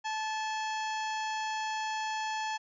harmonic tone with a mistuned harmonic, 870 Hz, A5, 20 cents flat, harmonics 1 / 2 / 3 / 4 / 5 / 6 / 7 / 8, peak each -33 / -39 / -43 / -45 / -47 / -49 / -50 / -51 dBFS, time 0.04-2.58 s, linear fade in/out 20 ms, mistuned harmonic 4, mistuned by -100 cents, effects none

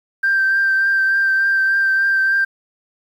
sine tone with vibrato, 1572 Hz, G6, 4 cents sharp, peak -12 dBFS, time 0.23-2.45 s, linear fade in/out 10 ms, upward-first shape triangle, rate 3.4 Hz, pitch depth 20 cents each way, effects tanh soft clip ceiling -9 dBFS + 8-bit

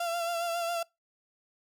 35% pulse tone with vibrato, 682 Hz, F5, 41 cents flat, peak -28 dBFS, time 0-0.83 s, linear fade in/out 5 ms, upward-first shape sine, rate 7.3 Hz, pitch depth 35 cents each way, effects noise-tail reverb RT60 0.2 s tail -23 dB re dry

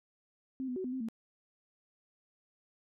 sine tone with pitch steps, 262.8 / 250.1 / 374.6 / 251.7 / 261.1 / 225.7 Hz, C4 / B3 / F#4 / B3 / C4 / A3, +8 / +22 / +21 / +33 / -3 / +44 cents, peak -34 dBFS, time 0.6-1.086 s, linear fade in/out 0 ms, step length 81 ms, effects none

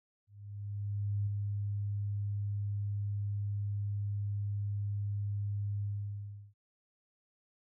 sine tone with ADSR envelope, 101.9 Hz, G#2, 32 cents flat, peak -29 dBFS, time 0.27-6.54 s, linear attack 1000 ms, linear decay 6 ms, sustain -3 dB, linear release 710 ms, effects none

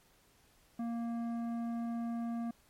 triangle tone with tanh clipping, 233.1 Hz, A#3, in tune, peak -36 dBFS, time 0.79-2.51 s, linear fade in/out 5 ms, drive 15 dB, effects pink hiss -67 dBFS RMS until 2.69 s + MP3 64 kbps

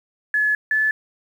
sine tone pair in turn, 1708 / 1733.8 Hz, G#6 / A6, +48 / -26 cents, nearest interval unison, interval 26 cents, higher second, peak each -16 dBFS, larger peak neither, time 0.34-0.55 / 0.71-0.91 s, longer first, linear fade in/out 2 ms, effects 8-bit

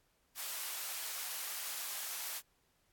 white high-pass noise, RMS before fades -41 dBFS, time 0.35-2.42 s, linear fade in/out 50 ms, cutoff 750 Hz, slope 12 dB/octave, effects pink hiss -75 dBFS RMS until 2.92 s + AAC 64 kbps

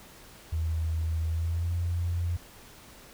sine tone with pitch glide, 80.7 to 86.49 Hz, E2 to F2, -36 to -16 cents, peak -26 dBFS, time 0.52-2.37 s, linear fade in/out 10 ms, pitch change +120 cents, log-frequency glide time 1.26-1.74 s, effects pink hiss -51 dBFS RMS until 3.13 s

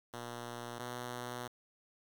5% pulse tone pair in turn, 120 / 122.38 Hz, B2 / B2, -49 / -15 cents, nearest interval unison, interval 34 cents, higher second, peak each -31 / -29 dBFS, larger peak second, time 0.13-0.79 / 0.79-1.48 s, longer second, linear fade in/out 10 ms, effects 10-bit

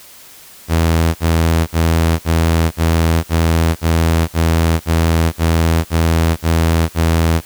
sawtooth tone bursts, 82.2 Hz, E2, 4 cents flat, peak -7 dBFS, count 13, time 0.68-7.414 s, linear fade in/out 50 ms, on 470 ms, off 52 ms, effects white hiss -40 dBFS RMS until 7.45 s

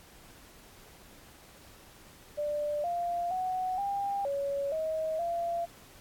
sine tone with pitch steps, 591 / 696 / 742 / 799 / 560 / 634 / 684 Hz, D5 / F5 / F#5 / G5 / C#5 / D#5 / F5, +11 / -6 / +5 / +33 / +18 / +32 / -36 cents, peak -29 dBFS, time 2.37-5.66 s, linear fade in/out 20 ms, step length 470 ms, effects pink hiss -55 dBFS RMS until 6 s + AAC 64 kbps

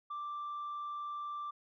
sine tone, 1176 Hz, D6, 2 cents sharp, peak -36 dBFS, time 0.1-1.51 s, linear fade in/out 10 ms, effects tanh soft clip ceiling -36 dBFS

